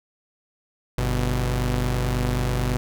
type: tone pair together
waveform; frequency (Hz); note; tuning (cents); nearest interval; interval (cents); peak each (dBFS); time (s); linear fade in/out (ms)
sawtooth; 49.21 / 124; G1 / B2; +7 / +7; octave + major third; 1600; -20; 0.98-2.77; 0
effects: none